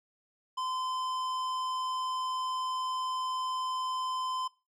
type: tone with hard clipping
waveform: sine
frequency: 1027 Hz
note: C6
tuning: 33 cents flat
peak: -33 dBFS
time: 0.57-4.48 s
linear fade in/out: 10 ms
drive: 12 dB
effects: noise-tail reverb RT60 0.3 s tail -22 dB re dry